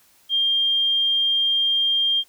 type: tone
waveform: sine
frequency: 3200 Hz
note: G7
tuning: 35 cents sharp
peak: -17 dBFS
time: 0.29-2.24 s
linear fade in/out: 50 ms
effects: white hiss -57 dBFS RMS until 2.28 s